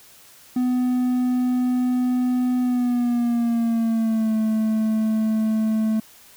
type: tone with pitch glide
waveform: triangle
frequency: 250 to 218.9 Hz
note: B3 to A3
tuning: +21 to -9 cents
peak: -16 dBFS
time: 0.56-6 s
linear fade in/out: 5 ms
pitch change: -230 cents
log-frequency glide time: 2.61-4.35 s
effects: white hiss -49 dBFS RMS until 6.36 s